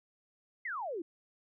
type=exponential sweep; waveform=sine; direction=down; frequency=2127 to 311.1 Hz; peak=-35 dBFS; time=0.65-1.02 s; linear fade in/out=5 ms; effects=none